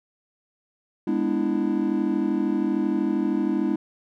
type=chord; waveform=triangle; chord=E dominant seventh; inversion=first; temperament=just; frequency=206 / 247.2 / 296.7 / 329.6 Hz; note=G#3 / B3 / D4 / E4; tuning=-14 / +2 / +18 / 0 cents; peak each=-25 / -26 / -24 / -24 dBFS; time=1.07-3.76 s; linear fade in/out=5 ms; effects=none